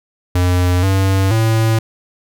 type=tone with pitch steps; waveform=square; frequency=89.7 / 96.3 / 111.9 Hz; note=F2 / G2 / A2; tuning=+47 / -30 / +30 cents; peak=-12 dBFS; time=0.35-1.79 s; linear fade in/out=5 ms; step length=480 ms; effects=none